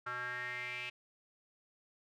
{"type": "tone with band-pass filter sweep", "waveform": "square", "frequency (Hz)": 123.47, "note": "B2", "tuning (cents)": 0, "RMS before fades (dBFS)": -41, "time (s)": [0.06, 0.9], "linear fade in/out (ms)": 10, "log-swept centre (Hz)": [1400, 2600], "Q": 6.3, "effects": []}